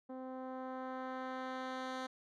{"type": "tone with low-pass filter sweep", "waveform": "10% pulse", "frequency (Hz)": 258.9, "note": "C4", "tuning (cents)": -18, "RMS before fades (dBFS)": -43, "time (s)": [0.09, 2.07], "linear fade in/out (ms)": 10, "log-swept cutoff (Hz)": [530, 5400], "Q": 0.71, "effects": []}